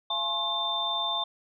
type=tone cluster; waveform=sine; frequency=683 / 849 / 1072 / 3577 Hz; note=F5 / G#5 / C6 / A7; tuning=-39 / +38 / +42 / +28 cents; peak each=-36 / -35 / -34 / -28 dBFS; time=0.1-1.24 s; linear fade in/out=5 ms; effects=none